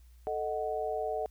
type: chord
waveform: sine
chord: D# diminished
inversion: second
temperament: equal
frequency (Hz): 440 / 622.3 / 740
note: A4 / D#5 / F#5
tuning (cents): 0 / 0 / 0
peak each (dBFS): -35 / -35 / -35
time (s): 0.27-1.26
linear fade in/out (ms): 0
effects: added 60 Hz sine -53 dBFS peak until 1.3 s + white hiss -70 dBFS RMS until 1.3 s